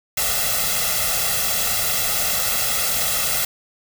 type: noise with comb filter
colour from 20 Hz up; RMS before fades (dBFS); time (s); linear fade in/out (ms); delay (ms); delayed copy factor
white; -21; 0.17-3.45; 5; 1.5; +0.95
effects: none